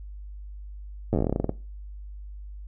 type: slowing click train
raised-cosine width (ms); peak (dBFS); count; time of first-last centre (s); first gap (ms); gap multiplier
2; -11; 16; 1.13-1.494; 9; 1.13
effects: noise-tail reverb RT60 0.3 s tail -19 dB re dry + added 50 Hz sine -37 dBFS peak until 2.67 s